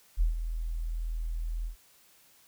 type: tone with ADSR envelope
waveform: sine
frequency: 40.83 Hz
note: E1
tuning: 16 cents flat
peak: -20 dBFS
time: 0.17-1.76 s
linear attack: 39 ms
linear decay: 130 ms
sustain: -10 dB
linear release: 110 ms
effects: white hiss -61 dBFS RMS until 2.47 s